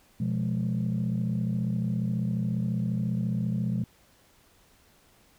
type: chord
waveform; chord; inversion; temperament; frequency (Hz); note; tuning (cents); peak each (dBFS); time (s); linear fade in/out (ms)
sine; F diminished; second; equal with one note detuned; 123.47 / 174.61 / 209.2; Cb3 / F3 / Ab3; 0 / 0 / +13; -28 / -29 / -29; 0.2-3.84; 5
effects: tanh soft clip ceiling -20 dBFS + pink hiss -61 dBFS RMS until 5.38 s